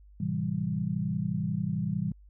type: chord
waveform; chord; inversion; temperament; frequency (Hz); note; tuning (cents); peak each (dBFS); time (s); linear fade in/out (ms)
sine; A minor seventh; none; equal; 110 / 130.81 / 164.81 / 196; A2 / C3 / E3 / G3; 0 / 0 / 0 / 0; -36 / -35 / -31 / -32; 0.2-2.12; 5
effects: added 50 Hz sine -51 dBFS peak until 2.29 s